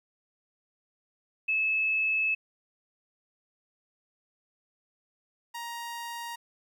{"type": "tone pair in turn", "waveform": ["sine", "sawtooth"], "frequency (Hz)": [2600, 939.1], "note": ["E7", "A#5"], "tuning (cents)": [-24, 13], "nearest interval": "octave + tritone", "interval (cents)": 1763, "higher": "first", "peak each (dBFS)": [-24, -32], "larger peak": "first", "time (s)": [[1.48, 2.35], [5.54, 6.36]], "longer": "first", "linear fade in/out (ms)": 10, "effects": ["11-bit"]}